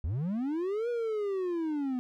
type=linear two-way sweep; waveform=triangle; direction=up then down; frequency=66.4 to 485.3 to 245.4 Hz; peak=-27 dBFS; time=0.04-1.99 s; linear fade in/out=0 ms; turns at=0.89 s; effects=none